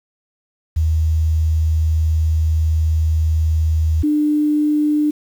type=tone pair in turn; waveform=sine; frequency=79.3 / 299.4 Hz; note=D#2 / D4; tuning=+33 / +33 cents; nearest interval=octave + major seventh; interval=2300 cents; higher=second; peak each=-13 dBFS; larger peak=neither; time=0.76-4.03 / 4.03-5.11 s; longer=first; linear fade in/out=10 ms; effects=7-bit